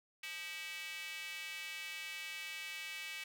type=tone with high-pass filter; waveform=square; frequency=175.1 Hz; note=F3; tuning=5 cents sharp; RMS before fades=-45 dBFS; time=0.23-3.24 s; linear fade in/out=5 ms; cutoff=2400 Hz; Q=3.4; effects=none